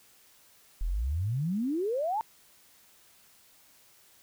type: exponential sweep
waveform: sine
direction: up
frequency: 36.44 to 920 Hz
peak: -27 dBFS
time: 0.81-2.21 s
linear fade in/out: 0 ms
effects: white hiss -60 dBFS RMS until 4.22 s